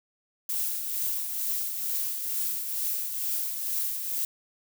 violet noise with tremolo, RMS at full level -28 dBFS, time 0.49-4.25 s, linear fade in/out 2 ms, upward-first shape triangle, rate 2.2 Hz, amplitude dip 50%, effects none

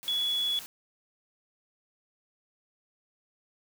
sine tone in noise, 3388 Hz, G#7, 34 cents sharp, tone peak -26 dBFS, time 0.08-0.59 s, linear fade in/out 0 ms, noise white, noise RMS -44 dBFS, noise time 0.03-0.66 s, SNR +15 dB, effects none

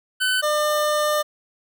25% pulse tone pair in turn, 1510 / 600.8 Hz, F#6 / D5, +35 / +39 cents, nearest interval octave + major third, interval 1596 cents, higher first, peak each -15 dBFS, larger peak neither, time 0.2-0.42 / 0.42-1.23 s, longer second, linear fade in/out 20 ms, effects none

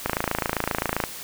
click train, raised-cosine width 0.5 ms, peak -7 dBFS, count 28, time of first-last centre 0.06-1.038 s, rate 27.6 Hz, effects white hiss -37 dBFS RMS until 1.23 s

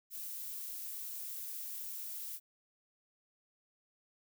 violet noise, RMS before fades -43 dBFS, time 0.1-2.4 s, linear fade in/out 50 ms, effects none

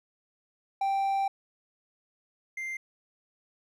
triangle tone pair in turn, 784 / 2093 Hz, G5 / C7, 0 / 0 cents, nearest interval octave + perfect fourth, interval 1700 cents, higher second, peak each -23 / -31 dBFS, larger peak first, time 0.81-1.28 / 2.57-2.77 s, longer first, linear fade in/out 5 ms, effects none

